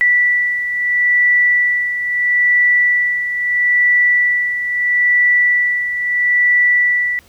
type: beating tone pair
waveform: sine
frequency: 1962 / 1962.76 Hz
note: B6 / B6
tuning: -12 / -11 cents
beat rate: 0.76 Hz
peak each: -12 / -19 dBFS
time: 0.01-7.19 s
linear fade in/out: 0 ms
effects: pink hiss -49 dBFS RMS until 7.28 s